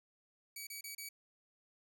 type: tone bursts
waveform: 10% pulse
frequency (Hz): 2275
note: C#7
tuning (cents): +44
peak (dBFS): -35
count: 4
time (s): 0.56-1.09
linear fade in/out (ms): 5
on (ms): 110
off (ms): 30
effects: none